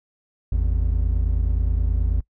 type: tone pair together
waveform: triangle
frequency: 53 / 82.41 Hz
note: G#1 / E2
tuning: +36 / 0 cents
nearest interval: minor sixth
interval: 764 cents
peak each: -17 / -22 dBFS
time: 0.52-2.21 s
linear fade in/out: 5 ms
effects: noise-tail reverb RT60 0.1 s tail -22 dB re dry